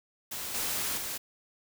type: noise with level steps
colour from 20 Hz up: white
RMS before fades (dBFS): -37 / -32 / -36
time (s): 0.31-1.18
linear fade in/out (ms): 10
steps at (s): 0.54 / 0.97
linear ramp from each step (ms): 10
effects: none